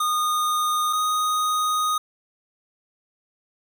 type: tone pair in turn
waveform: square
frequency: 1228 / 1243.7 Hz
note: D#6 / D#6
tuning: -23 / -1 cents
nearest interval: unison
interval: 22 cents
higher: second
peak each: -21 dBFS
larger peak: neither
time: 0-0.93 / 0.93-1.98 s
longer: second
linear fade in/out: 5 ms
effects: none